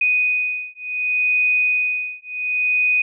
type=beating tone pair; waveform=sine; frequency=2489 / 2489.68 Hz; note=D#7 / D#7; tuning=0 / 0 cents; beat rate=0.68 Hz; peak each=-20 dBFS; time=0.01-3.02 s; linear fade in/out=5 ms; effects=none